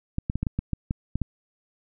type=clicks; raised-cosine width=5 ms; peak=-13 dBFS; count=10; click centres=0.184 / 0.299 / 0.356 / 0.43 / 0.468 / 0.59 / 0.733 / 0.909 / 1.156 / 1.217 s; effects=none